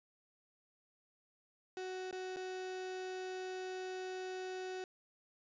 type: tone with dropouts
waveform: 35% pulse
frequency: 371.9 Hz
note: F#4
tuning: 9 cents sharp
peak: -39 dBFS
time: 1.77-4.84 s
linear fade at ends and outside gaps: 1 ms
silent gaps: 2.111-2.127 / 2.362-2.368 s
effects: resampled to 16000 Hz